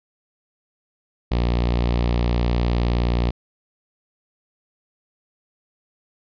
sawtooth tone with notch filter, 59.4 Hz, A#1, 33 cents sharp, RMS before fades -20 dBFS, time 1.31-3.31 s, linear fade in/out 10 ms, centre 1500 Hz, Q 2, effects resampled to 11025 Hz

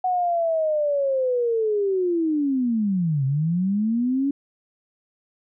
sine linear two-way sweep, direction down then up, 743 to 130.81 to 283.9 Hz, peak -19 dBFS, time 0.04-4.31 s, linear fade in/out 5 ms, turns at 3.25 s, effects none

